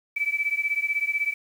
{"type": "beating tone pair", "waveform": "sine", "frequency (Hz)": [2300, 2316], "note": ["D7", "D7"], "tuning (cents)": [-37, -25], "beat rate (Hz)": 16, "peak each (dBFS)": -26, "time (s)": [0.16, 1.34], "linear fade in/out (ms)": 10, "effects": ["8-bit"]}